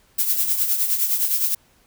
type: noise with tremolo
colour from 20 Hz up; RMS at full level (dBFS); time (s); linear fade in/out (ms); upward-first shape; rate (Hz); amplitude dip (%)
violet; -18; 0.18-1.55; 10; triangle; 9.7; 65
effects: pink hiss -58 dBFS RMS until 1.86 s